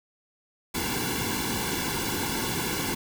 pink noise with comb filter, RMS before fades -29 dBFS, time 0.74-2.95 s, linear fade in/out 10 ms, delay 1.6 ms, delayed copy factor -1, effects none

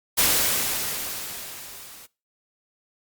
white noise with level ramp, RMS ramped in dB -18 to -45 dBFS, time 0.17-2.07 s, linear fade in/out 20 ms, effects noise-tail reverb RT60 0.3 s tail -22 dB re dry + Opus 48 kbps

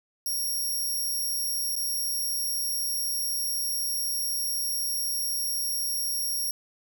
5% pulse tone with dropouts, 5588 Hz, F8, in tune, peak -21 dBFS, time 0.26-6.51 s, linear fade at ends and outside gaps 2 ms, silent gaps 1.755-1.763 s, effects 9-bit

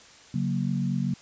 sine chord, F# major, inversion second, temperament equal with one note detuned, 139.96 / 185 / 233.1 Hz, C#3 / F#3 / A#3, +17 / 0 / 0 cents, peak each -28 / -28 / -30 dBFS, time 0.34-1.14 s, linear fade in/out 5 ms, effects white hiss -51 dBFS RMS until 1.21 s + resampled to 16000 Hz

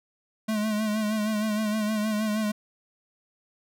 square tone with vibrato, 214.1 Hz, A3, 47 cents flat, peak -25 dBFS, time 0.48-2.52 s, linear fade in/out 10 ms, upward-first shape sine, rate 6.4 Hz, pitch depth 46 cents each way, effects none

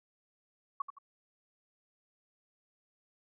sine tone with echo, 1116 Hz, C#6, 11 cents sharp, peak -30 dBFS, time 0.8-0.82 s, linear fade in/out 5 ms, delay 83 ms, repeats 2, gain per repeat -9 dB, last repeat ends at 0.986 s, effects none

